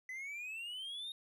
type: exponential sweep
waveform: triangle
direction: up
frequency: 2000 to 3738 Hz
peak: -40 dBFS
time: 0.09-1.12 s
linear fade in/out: 2 ms
effects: none